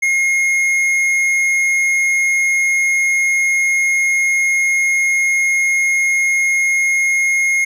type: tone with tanh clipping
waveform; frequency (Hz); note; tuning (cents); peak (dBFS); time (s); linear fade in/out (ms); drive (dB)
triangle; 2147; C7; +44; -14; 0.02-7.65; 10; 13
effects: none